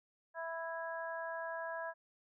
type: harmonic tone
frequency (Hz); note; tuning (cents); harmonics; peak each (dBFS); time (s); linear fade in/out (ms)
329.6; E4; 0; 2 / 3 / 4 / 5; -42 / -44 / -52 / -44; 0.34-1.94; 50
effects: none